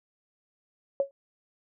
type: tone with exponential decay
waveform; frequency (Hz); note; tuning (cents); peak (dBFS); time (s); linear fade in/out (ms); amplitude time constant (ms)
sine; 553; C#5; -4; -18; 1-1.11; 1; 22
effects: none